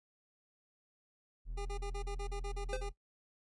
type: tone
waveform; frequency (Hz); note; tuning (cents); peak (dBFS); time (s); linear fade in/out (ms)
triangle; 41.15; E1; -2; -36; 1.45-2.93; 50
type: tone bursts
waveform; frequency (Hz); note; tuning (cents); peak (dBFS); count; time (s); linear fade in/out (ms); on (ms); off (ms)
25% pulse; 403.7; G#4; -49; -38; 11; 1.57-2.894; 10; 84; 40
type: tone with exponential decay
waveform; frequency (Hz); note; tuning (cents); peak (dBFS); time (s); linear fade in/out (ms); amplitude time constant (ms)
square; 515; C5; -28; -33; 2.73-2.89; 0; 33
effects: noise-tail reverb RT60 0.1 s tail -19 dB re dry + resampled to 24000 Hz